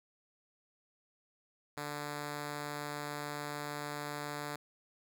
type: tone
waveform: 5% pulse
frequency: 146.83 Hz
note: D3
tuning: in tune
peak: -27 dBFS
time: 1.77-4.56 s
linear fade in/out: 5 ms
effects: none